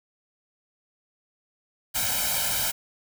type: noise with comb filter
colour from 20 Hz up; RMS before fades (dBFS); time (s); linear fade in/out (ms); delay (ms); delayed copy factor
white; -26; 1.94-2.72; 20; 1.3; +0.95
effects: none